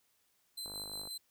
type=tone with tremolo; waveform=sawtooth; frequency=4074 Hz; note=C8; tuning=47 cents flat; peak=-37 dBFS; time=0.57-1.18 s; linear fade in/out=10 ms; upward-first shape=square; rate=5.6 Hz; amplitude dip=35%
type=click train; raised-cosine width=1 ms; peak=-36 dBFS; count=22; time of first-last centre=0.66-1.074 s; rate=50.7 Hz
effects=white hiss -74 dBFS RMS until 1.3 s